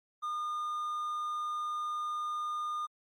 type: tone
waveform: triangle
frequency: 1216 Hz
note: D#6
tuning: 40 cents flat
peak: -31 dBFS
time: 0.22-2.87 s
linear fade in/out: 20 ms
effects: Opus 48 kbps